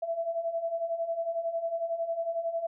sine beating tone pair, 659.3 / 670.3 Hz, E5 / E5, 0 / +29 cents, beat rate 11 Hz, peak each -35 / -30 dBFS, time 0.02-2.67 s, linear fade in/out 10 ms, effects none

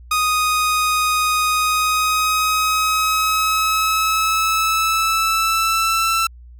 sawtooth tone with pitch glide, 1244.5 to 1333.8 Hz, D#6 to E6, 0 to +20 cents, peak -12 dBFS, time 0.11-6.27 s, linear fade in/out 5 ms, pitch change +120 cents, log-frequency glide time 1.49-6.12 s, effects added 60 Hz sine -38 dBFS peak until 6.59 s

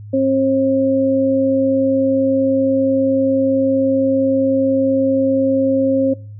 sine tone pair together, 267.4 / 537 Hz, C4 / C5, +38 / +45 cents, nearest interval octave, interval 1207 cents, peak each -15 dBFS, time 0.13-6.14 s, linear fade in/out 10 ms, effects noise-tail reverb RT60 0.4 s tail -23 dB re dry + added 104 Hz sine -31 dBFS peak until 6.39 s

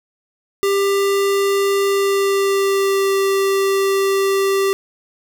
square tone with pitch glide, 396.5 to 391 Hz, G4 to G4, +20 to -4 cents, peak -15 dBFS, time 0.63-4.73 s, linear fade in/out 0 ms, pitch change -24 cents, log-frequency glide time 1.86-3.15 s, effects none

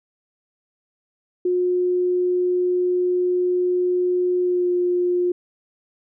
sine tone with pitch glide, 360 to 355.9 Hz, F#4 to F4, -47 to +33 cents, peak -17 dBFS, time 1.45-5.32 s, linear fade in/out 5 ms, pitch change -20 cents, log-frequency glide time 4.42-4.69 s, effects none

